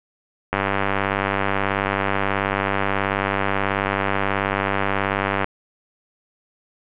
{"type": "click train", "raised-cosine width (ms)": 0.5, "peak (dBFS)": -5, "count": 485, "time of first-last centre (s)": [0.53, 5.444], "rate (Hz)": 98.5, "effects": ["resampled to 8000 Hz", "7-bit"]}